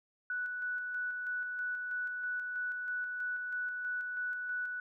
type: tone with tremolo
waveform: sine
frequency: 1480 Hz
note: F#6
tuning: in tune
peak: -33 dBFS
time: 0.3-4.8 s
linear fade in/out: 2 ms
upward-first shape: square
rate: 3.1 Hz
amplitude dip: 30%
effects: none

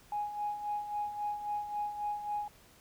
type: tone with tremolo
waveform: sine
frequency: 830.6 Hz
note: G#5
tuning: in tune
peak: -30 dBFS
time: 0.12-2.48 s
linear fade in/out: 2 ms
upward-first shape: sine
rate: 3.7 Hz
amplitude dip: 65%
effects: tanh soft clip ceiling -26 dBFS + pink hiss -60 dBFS RMS until 2.8 s

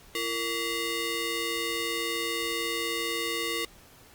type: ring-modulated tone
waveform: 15% pulse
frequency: 800 Hz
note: G5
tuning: 35 cents sharp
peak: -19 dBFS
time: 0.15-3.65 s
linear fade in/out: 2 ms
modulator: 1260 Hz
effects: pink hiss -54 dBFS RMS until 4.14 s + Opus 48 kbps

